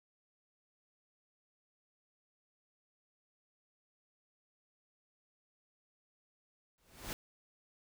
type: noise with exponential growth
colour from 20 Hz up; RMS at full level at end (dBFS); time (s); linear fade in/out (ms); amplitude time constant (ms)
pink; -38; 6.78-7.13; 0; 75
effects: none